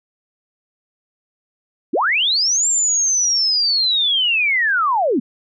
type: linear two-way sweep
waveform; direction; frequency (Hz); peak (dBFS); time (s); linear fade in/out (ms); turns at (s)
sine; up then down; 206.4 to 7459 to 206.4; -14; 1.93-5.2; 10; 2.68
effects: none